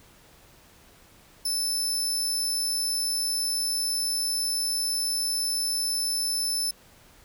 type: tone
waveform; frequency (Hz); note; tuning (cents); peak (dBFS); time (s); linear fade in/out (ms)
25% pulse; 5274; E8; 0; -20; 1.45-6.71; 5
effects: pink hiss -55 dBFS RMS until 7.24 s